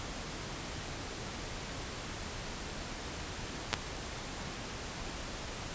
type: clicks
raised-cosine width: 0.2 ms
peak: -12 / -10 dBFS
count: 2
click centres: 3.73 / 3.739 s
effects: pink hiss -41 dBFS RMS until 5.74 s + resampled to 16000 Hz